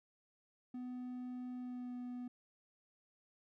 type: tone with pitch glide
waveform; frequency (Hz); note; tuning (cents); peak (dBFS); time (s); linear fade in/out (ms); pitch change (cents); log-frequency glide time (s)
triangle; 249.7 to 246.8; B3 to B3; +19 to -1; -40; 0.74-2.28; 5; -20; 1.57-1.94
effects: none